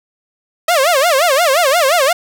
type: tone with vibrato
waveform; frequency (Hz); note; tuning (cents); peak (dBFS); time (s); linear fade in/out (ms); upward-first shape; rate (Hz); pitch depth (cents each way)
sawtooth; 612; D#5; -29; -6; 0.68-2.13; 5; sine; 5.7; 270
effects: none